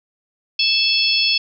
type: harmonic tone with a mistuned harmonic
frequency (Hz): 878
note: A5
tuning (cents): -4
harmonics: 3 / 4 / 5 / 6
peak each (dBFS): -20 / -20 / -20 / -20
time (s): 0.59-1.38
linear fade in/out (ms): 5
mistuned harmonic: 4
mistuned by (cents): -77
effects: none